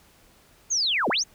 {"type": "linear two-way sweep", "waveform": "sine", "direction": "down then up", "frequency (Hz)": [6740, 165.4, 6740], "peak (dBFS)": -21, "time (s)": [0.7, 1.24], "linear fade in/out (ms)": 20, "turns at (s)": 1.09, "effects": ["pink hiss -57 dBFS RMS until 1.34 s"]}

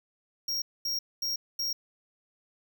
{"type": "tone bursts", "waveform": "square", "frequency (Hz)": 5588, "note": "F8", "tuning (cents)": 0, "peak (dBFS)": -29, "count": 4, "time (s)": [0.48, 1.73], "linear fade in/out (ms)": 5, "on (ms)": 140, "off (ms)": 230, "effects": ["10-bit"]}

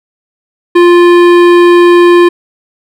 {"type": "tone with hard clipping", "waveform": "sine", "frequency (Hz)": 349.2, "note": "F4", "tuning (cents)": 0, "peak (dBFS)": -3, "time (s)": [0.75, 2.29], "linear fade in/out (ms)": 10, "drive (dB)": 15, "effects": []}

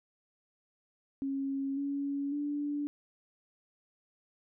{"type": "tone with pitch steps", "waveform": "sine", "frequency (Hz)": [273.3, 281, 290.8], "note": ["C#4", "C#4", "D4"], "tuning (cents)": [-24, 24, -17], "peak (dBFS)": -31, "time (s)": [1.22, 2.87], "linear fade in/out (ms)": 0, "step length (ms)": 550, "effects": []}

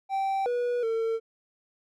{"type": "tone with pitch steps", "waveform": "triangle", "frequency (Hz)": [778, 485.9, 451.9], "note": ["G5", "B4", "A4"], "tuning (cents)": [-13, -28, 46], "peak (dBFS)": -23, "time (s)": [0.09, 1.2], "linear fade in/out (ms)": 50, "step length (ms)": 370, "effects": []}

